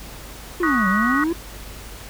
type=exponential two-way sweep; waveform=triangle; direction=down then up; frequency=369.2 to 185 to 347.2 Hz; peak=-17 dBFS; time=0.6-1.33 s; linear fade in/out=5 ms; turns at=0.88 s
type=chord; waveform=sine; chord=D# minor seventh; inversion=third; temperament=equal with one note detuned; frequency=1108.7 / 1244.5 / 1480 / 1910.4 Hz; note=C#6 / D#6 / F#6 / A#6; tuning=0 / 0 / 0 / +42 cents; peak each=-24 dBFS; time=0.63-1.24 s; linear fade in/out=2 ms
effects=added 50 Hz sine -39 dBFS peak until 2.09 s + pink hiss -39 dBFS RMS until 2.09 s